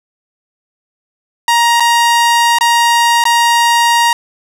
sawtooth tone with dropouts, 940 Hz, A#5, 14 cents sharp, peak -4 dBFS, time 1.48-4.13 s, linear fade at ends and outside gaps 2 ms, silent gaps 1.799-1.804 / 2.586-2.609 / 3.24-3.253 s, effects low-pass 11000 Hz 12 dB/octave + 7-bit

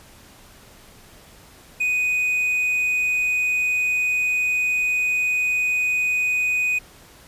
triangle tone, 2490 Hz, D#7, 1 cent sharp, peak -17 dBFS, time 1.8-6.79 s, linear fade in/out 10 ms, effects pink hiss -48 dBFS RMS until 7.27 s + resampled to 32000 Hz

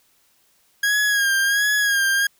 40% pulse tone with vibrato, 1638 Hz, G#6, 24 cents flat, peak -16 dBFS, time 0.83-2.27 s, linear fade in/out 5 ms, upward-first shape sine, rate 1.4 Hz, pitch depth 53 cents each way, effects white hiss -61 dBFS RMS until 2.39 s

